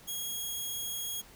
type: tone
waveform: 10% pulse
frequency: 3294 Hz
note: G#7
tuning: 15 cents flat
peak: -26 dBFS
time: 0.07-1.22 s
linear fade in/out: 20 ms
effects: pink hiss -55 dBFS RMS until 1.35 s